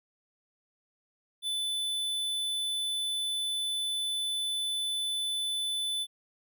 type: tone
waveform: square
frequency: 3500 Hz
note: A7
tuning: 10 cents flat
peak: -30 dBFS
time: 1.42-6.07 s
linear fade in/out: 50 ms
effects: none